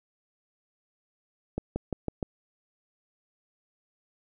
accelerating click train, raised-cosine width 2 ms, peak -16 dBFS, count 5, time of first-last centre 1.58-2.228 s, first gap 180 ms, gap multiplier 0.93, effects none

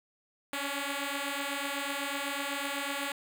5% pulse beating tone pair, 277.2 / 285.2 Hz, C#4 / C#4, 0 / +49 cents, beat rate 8 Hz, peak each -24 dBFS, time 0.53-3.12 s, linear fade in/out 2 ms, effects none

